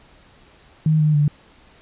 sine tone with pitch steps, 156.2 / 152.5 / 147.1 Hz, D#3 / D#3 / D3, +7 / -34 / +3 cents, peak -13 dBFS, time 0.86-1.28 s, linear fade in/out 2 ms, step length 140 ms, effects pink hiss -51 dBFS RMS until 1.81 s + resampled to 8000 Hz

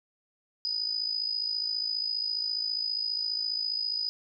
sine tone with amplitude modulation, 4978 Hz, D#8, in tune, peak -25 dBFS, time 0.65-4.09 s, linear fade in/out 0 ms, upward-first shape sine, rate 54.8 Hz, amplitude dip 70%, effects none

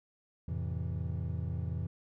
triangle chord, F major seventh, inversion none, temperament equal with one note detuned, 85.81 / 110 / 130.81 / 164.81 Hz, F2 / A2 / C3 / E3, -30 / 0 / 0 / 0 cents, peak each -34 / -38 / -38 / -38 dBFS, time 0.48-1.87 s, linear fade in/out 5 ms, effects none

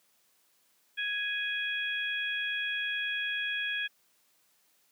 harmonic tone, 830.6 Hz, G#5, in tune, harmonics 2 / 3 / 4, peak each -33 / -35 / -36 dBFS, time 0.97-3.88 s, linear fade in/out 20 ms, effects white hiss -69 dBFS RMS until 4.91 s + high-pass 150 Hz 12 dB/octave

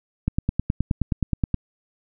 click train, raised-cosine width 5 ms, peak -8 dBFS, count 13, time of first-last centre 0.28-1.543 s, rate 9.5 Hz, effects none

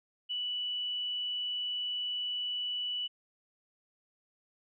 sine tone, 2960 Hz, F#7, in tune, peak -32 dBFS, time 0.29-3.08 s, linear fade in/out 20 ms, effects none

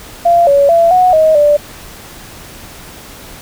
sine tone with pitch steps, 688 / 563 / 674 / 733 / 630 / 588 Hz, F5 / C#5 / E5 / F#5 / D#5 / D5, -26 / +27 / +38 / -16 / +21 / +2 cents, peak -5 dBFS, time 0.25-1.57 s, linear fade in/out 10 ms, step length 220 ms, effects pink hiss -33 dBFS RMS until 3.41 s

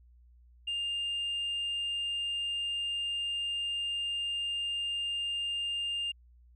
sine tone, 2807 Hz, F7, 8 cents sharp, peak -29 dBFS, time 0.67-6.12 s, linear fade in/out 10 ms, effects tanh soft clip ceiling -29 dBFS + added 60 Hz sine -56 dBFS peak until 6.55 s

